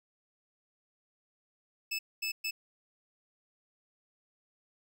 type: tone bursts at uneven times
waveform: 25% pulse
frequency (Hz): 2618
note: E7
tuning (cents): -13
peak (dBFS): -28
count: 3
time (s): 1.91-1.99 / 2.22-2.32 / 2.44-2.51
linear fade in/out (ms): 10
effects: none